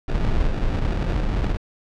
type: noise with sample-and-hold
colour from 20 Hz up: brown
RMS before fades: -21 dBFS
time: 0.08-1.57 s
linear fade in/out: 5 ms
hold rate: 1050 Hz
effects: low-pass 4000 Hz 12 dB/octave